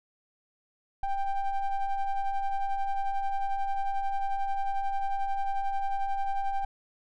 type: ring-modulated tone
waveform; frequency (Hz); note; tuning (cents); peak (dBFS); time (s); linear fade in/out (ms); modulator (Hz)
triangle; 391.4; G4; -3; -21; 1.03-6.65; 5; 397
effects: none